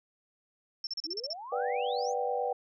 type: tone bursts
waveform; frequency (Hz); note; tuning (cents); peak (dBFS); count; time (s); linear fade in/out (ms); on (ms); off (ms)
sine; 5390; E8; +38; -32; 8; 0.84-1.332; 2; 30; 36
type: exponential sweep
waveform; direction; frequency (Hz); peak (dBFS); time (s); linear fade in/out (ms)
sine; up; 288.7 to 6950; -40; 1.04-2.14; 50
type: chord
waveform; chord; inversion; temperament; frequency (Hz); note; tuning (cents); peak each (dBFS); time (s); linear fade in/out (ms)
sine; G major seventh; first; just; 490 / 588 / 735 / 784; B4 / D5 / F#5 / G5; -14 / +2 / -12 / 0; -32 / -37 / -37 / -33; 1.52-2.53; 5
effects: none